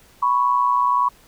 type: tone pair together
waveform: sine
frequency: 987.7 / 1108.7 Hz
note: B5 / C#6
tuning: 0 / 0 cents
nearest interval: major second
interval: 200 cents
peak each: -18 dBFS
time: 0.22-1.09 s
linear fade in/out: 10 ms
effects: pink hiss -52 dBFS RMS until 1.27 s